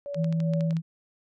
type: tone with tremolo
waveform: sine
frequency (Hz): 570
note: C#5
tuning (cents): +48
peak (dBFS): -30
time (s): 0.06-0.73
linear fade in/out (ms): 0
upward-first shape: sine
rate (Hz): 2.5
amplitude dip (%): 75
type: clicks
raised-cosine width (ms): 0.2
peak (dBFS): -25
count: 8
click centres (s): 0.145 / 0.244 / 0.326 / 0.403 / 0.536 / 0.608 / 0.708 / 0.768
type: tone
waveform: sine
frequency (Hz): 163.6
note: E3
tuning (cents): -13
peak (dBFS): -23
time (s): 0.15-0.82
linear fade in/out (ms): 50
effects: none